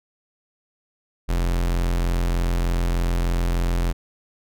45% pulse tone, 43.29 Hz, F1, 14 cents flat, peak -19 dBFS, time 1.28-3.93 s, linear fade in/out 20 ms, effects none

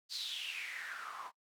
white noise with band-pass filter sweep, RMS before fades -43 dBFS, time 0.09-1.32 s, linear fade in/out 50 ms, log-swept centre 4600 to 930 Hz, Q 6.7, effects noise-tail reverb RT60 0.1 s tail -23 dB re dry

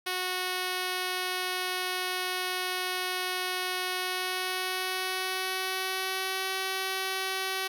5% pulse tone with pitch glide, 367.1 to 380.3 Hz, F#4 to F#4, -14 to +48 cents, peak -18 dBFS, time 0.06-7.68 s, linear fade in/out 10 ms, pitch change +62 cents, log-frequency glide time 3.94-6.53 s, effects none

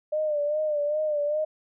sine tone with vibrato, 600 Hz, D5, 37 cents sharp, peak -23 dBFS, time 0.12-1.45 s, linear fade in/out 10 ms, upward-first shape sine, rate 2.5 Hz, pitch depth 57 cents each way, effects none

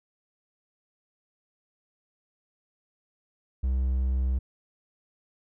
triangle tone, 64.5 Hz, C2, 24 cents flat, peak -21 dBFS, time 3.63-4.39 s, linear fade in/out 10 ms, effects none

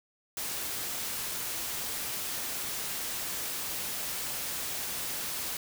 white noise, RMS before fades -35 dBFS, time 0.37-5.57 s, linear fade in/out 2 ms, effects none

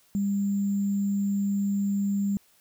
sine tone with sample-and-hold, 200 Hz, G3, 35 cents sharp, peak -23 dBFS, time 0.15-2.37 s, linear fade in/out 0 ms, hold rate 7350 Hz, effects white hiss -62 dBFS RMS until 2.6 s

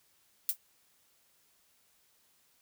violet noise with exponential decay, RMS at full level -24 dBFS, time 0.49-0.57 s, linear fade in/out 1 ms, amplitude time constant 16 ms, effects white hiss -69 dBFS RMS until 2.61 s

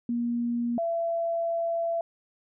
sine tone pair in turn, 237.6 / 672 Hz, A#3 / E5, +33 / +33 cents, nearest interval octave + tritone, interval 1800 cents, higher second, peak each -25 dBFS, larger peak neither, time 0.09-0.78 / 0.78-2.01 s, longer second, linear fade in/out 2 ms, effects none

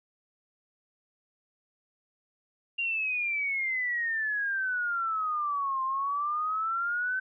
sine exponential two-way sweep, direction down then up, 2794 to 1046.5 to 1537 Hz, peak -27 dBFS, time 2.78-7.2 s, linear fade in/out 10 ms, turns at 5.83 s, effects none

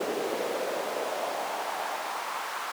brown noise with high-pass filter sweep, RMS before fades -32 dBFS, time 0-2.72 s, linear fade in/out 10 ms, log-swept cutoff 410 to 1100 Hz, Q 2.4, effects high-pass 200 Hz 12 dB/octave

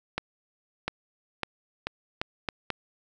accelerating click train, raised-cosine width 0.3 ms, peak -12 dBFS, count 7, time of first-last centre 0.18-2.703 s, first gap 700 ms, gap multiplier 0.79, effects none

